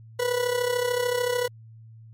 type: tone with amplitude modulation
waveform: 40% pulse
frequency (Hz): 491.1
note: B4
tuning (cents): -10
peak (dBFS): -19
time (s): 0.19-1.48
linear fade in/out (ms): 10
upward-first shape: sine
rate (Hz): 33.5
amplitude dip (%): 65
effects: added 112 Hz sine -44 dBFS peak until 2.13 s + MP3 64 kbps